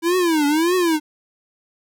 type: tone with vibrato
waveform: square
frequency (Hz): 325.5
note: E4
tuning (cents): -22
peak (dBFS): -16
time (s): 0.02-1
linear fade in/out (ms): 50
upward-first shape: triangle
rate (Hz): 1.7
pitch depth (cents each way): 240
effects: none